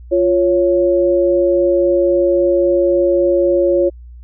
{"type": "tone pair together", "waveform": "sine", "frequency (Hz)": [349.3, 554.4], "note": ["F4", "C#5"], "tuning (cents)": [0, 0], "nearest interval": "minor sixth", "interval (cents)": 800, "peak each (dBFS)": -13, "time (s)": [0.11, 3.9], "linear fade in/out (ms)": 20, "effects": ["added 60 Hz sine -33 dBFS peak until 4.23 s"]}